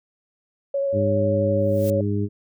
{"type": "tone with vibrato", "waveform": "sine", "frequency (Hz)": 554.4, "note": "C#5", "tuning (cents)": 0, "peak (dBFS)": -20, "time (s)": [0.74, 2.01], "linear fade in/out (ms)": 5, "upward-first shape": "sine", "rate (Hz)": 12, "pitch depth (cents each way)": 14}
{"type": "harmonic tone", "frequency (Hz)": 102, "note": "G#2", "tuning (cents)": -31, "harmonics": [1, 2, 3, 4], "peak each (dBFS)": [-23, -26, -28, -29], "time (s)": [0.92, 2.29], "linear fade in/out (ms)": 50}
{"type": "noise with exponential growth", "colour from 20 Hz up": "blue", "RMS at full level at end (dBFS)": -34, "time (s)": [1.57, 1.9], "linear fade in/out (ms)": 0, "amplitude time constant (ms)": 71}
{"effects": []}